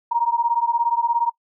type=beating tone pair; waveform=sine; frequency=932.3 / 949.3 Hz; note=A#5 / A#5; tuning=0 / +31 cents; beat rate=17 Hz; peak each=-20 dBFS; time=0.11-1.3 s; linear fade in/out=10 ms; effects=noise-tail reverb RT60 0.1 s tail -24 dB re dry